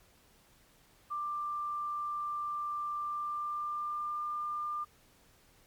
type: tone with pitch glide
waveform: sine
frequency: 1184 to 1198.4 Hz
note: D6 to D6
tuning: +14 to +35 cents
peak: -33 dBFS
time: 1.1-4.85 s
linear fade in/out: 20 ms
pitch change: +21 cents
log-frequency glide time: 2.99-4.25 s
effects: pink hiss -64 dBFS RMS until 5.66 s + MP3 96 kbps